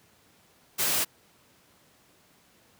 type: noise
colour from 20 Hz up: white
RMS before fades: -26 dBFS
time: 0.78-1.05 s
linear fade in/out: 20 ms
effects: pink hiss -61 dBFS RMS until 2.79 s + high-pass 100 Hz 12 dB/octave